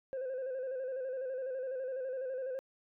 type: tone with vibrato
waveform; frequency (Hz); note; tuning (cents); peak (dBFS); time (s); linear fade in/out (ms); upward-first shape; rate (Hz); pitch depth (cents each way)
sine; 520; C5; -11; -33; 0.13-2.59; 0; square; 12; 49
effects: tanh soft clip ceiling -34 dBFS